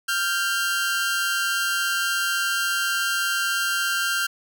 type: tone pair together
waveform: sawtooth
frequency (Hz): 1391 / 1574.5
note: F6 / G6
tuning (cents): -7 / +7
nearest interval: major second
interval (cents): 214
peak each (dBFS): -21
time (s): 0.08-4.27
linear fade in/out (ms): 10
effects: none